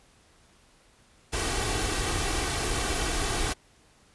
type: noise with comb filter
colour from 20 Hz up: pink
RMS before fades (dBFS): -28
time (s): 1.32-3.54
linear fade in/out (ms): 20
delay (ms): 2.6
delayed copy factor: +0.55
effects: pink hiss -60 dBFS RMS until 4.14 s + resampled to 24000 Hz